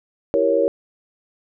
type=chord; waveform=sine; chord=E diminished seventh; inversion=none; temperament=equal with one note detuned; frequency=331.5 / 392 / 466.2 / 554.4 Hz; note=E4 / G4 / Bb4 / Db5; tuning=+10 / 0 / 0 / 0 cents; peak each=-23 / -24 / -19 / -18 dBFS; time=0.34-0.68 s; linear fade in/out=0 ms; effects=none